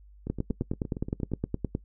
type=two click trains; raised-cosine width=3 ms; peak=-22 / -15 dBFS; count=10 / 15; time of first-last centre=0.27-1.318 / 0.3-1.751 s; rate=8.59 / 9.65 Hz; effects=noise-tail reverb RT60 0.1 s tail -21 dB re dry + added 50 Hz sine -50 dBFS peak until 1.84 s